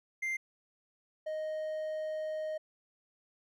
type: tone pair in turn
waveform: triangle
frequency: 2093 / 622.3 Hz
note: C7 / D#5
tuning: 0 / 0 cents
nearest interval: octave + major sixth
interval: 2100 cents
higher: first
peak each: -30 / -32 dBFS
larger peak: first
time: 0.22-0.37 / 1.26-2.58 s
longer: second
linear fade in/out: 10 ms
effects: none